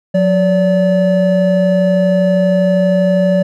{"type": "tone pair together", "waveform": "triangle", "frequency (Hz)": [181.3, 576.4], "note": ["F#3", "D5"], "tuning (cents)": [-35, -33], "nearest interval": "octave + minor sixth", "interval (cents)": 2002, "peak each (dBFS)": -10, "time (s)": [0.14, 3.43], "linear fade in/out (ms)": 10, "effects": []}